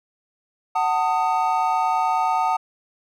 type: chord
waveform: triangle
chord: D# diminished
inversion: first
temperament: just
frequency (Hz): 746.7 / 896 / 1244.5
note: F#5 / A5 / D#6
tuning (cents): +16 / +31 / 0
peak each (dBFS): -20 / -20 / -23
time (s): 0.75-2.57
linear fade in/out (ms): 10
effects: none